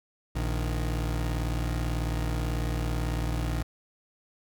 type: tone pair together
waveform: 30% pulse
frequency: 58.17 / 155.3 Hz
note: A#1 / D#3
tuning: -3 / -3 cents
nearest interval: octave + perfect fourth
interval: 1700 cents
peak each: -25 / -32 dBFS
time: 0.35-3.63 s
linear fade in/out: 10 ms
effects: none